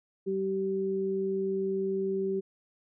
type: tone pair together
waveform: sine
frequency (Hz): 192.4 / 385.6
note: G3 / G4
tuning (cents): -32 / -28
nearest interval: octave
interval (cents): 1204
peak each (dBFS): -34 / -28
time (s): 0.26-2.41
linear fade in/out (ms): 20
effects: none